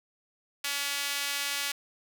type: tone with high-pass filter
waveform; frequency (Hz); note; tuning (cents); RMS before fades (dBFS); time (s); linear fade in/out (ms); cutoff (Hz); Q
sawtooth; 283.3; C#4; +38; -32; 0.64-1.72; 5; 2300; 0.89
effects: 8-bit